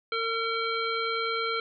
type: harmonic tone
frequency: 454.9 Hz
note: A#4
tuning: 42 cents flat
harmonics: 1 / 3 / 5 / 7 / 9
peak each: -32 / -30 / -34 / -37 / -37 dBFS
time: 0.12-1.6 s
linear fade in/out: 2 ms
effects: none